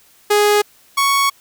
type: tone pair in turn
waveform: sawtooth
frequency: 415.3 / 1111.7 Hz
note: G#4 / C#6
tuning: 0 / +5 cents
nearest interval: octave + perfect fourth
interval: 1705 cents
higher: second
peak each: -7 / -9 dBFS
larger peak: first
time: 0.3-0.62 / 0.97-1.3 s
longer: second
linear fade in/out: 10 ms
effects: white hiss -51 dBFS RMS until 1.4 s